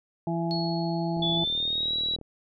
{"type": "harmonic tone", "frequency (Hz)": 167.7, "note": "E3", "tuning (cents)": 30, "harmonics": [1, 2, 4, 5], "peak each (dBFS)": [-28, -31, -34, -35], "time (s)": [0.27, 1.44], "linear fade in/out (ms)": 2}
{"type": "tone with exponential decay", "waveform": "sine", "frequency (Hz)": 4346, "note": "C#8", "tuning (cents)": -35, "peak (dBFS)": -30, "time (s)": [0.51, 1.89], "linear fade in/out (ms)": 0, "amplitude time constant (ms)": 300}
{"type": "click train", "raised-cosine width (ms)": 2, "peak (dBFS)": -29, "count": 42, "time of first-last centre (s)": [1.17, 2.213], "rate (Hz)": 39.3}
{"type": "tone with pitch glide", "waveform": "sine", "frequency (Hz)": [3450, 3895], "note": ["A7", "B7"], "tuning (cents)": [-35, -25], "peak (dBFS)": -25, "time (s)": [1.22, 2.16], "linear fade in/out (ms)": 5, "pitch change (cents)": 210, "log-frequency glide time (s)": [1.33, 1.94]}
{"effects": []}